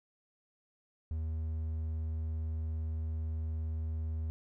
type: tone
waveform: triangle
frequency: 79.4 Hz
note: D#2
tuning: 36 cents sharp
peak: -31 dBFS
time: 1.11-4.3 s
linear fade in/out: 0 ms
effects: none